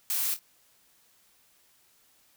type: noise with echo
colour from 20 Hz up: blue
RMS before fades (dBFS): -29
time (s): 0.1-0.34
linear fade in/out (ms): 0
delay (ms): 25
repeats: 2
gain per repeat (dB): -10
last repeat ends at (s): 0.39
effects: white hiss -64 dBFS RMS until 2.36 s